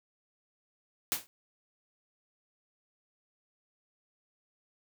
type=noise with exponential decay; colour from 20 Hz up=white; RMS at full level=-26 dBFS; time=1.12-1.27 s; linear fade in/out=0 ms; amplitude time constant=32 ms; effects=none